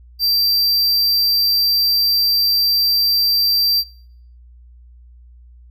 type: tone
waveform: square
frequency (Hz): 4699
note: D8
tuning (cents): 0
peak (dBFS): -14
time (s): 0.19-3.84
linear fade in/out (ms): 50
effects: noise-tail reverb RT60 0.6 s tail -22 dB re dry + added 60 Hz sine -41 dBFS peak until 5.7 s